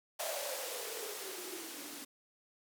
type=noise with band-pass filter sweep; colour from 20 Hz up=violet; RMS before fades=-42 dBFS; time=0.19-2.05 s; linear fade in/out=10 ms; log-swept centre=640 to 270 Hz; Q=8.2; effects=none